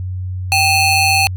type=ring-modulated tone; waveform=25% pulse; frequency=1714 Hz; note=A6; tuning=46 cents flat; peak=-4 dBFS; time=0.52-1.27 s; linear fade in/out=0 ms; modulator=934 Hz; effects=added 92 Hz sine -20 dBFS peak until 1.36 s